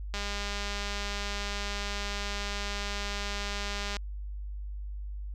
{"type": "click train", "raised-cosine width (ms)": 0.2, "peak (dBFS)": -18, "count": 778, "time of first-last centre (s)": [0.14, 3.968], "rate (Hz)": 203, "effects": ["added 50 Hz sine -35 dBFS peak until 5.34 s"]}